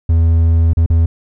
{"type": "tone with dropouts", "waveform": "triangle", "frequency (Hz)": 82.41, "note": "E2", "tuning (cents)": 0, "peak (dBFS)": -6, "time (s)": [0.09, 1.06], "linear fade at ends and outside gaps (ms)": 5, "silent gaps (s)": [[0.734, 0.77], [0.862, 0.9]], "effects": []}